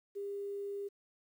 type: tone with quantisation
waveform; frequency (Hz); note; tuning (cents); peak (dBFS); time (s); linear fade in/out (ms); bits
sine; 402; G4; +44; -37; 0.15-0.89; 20; 11
effects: none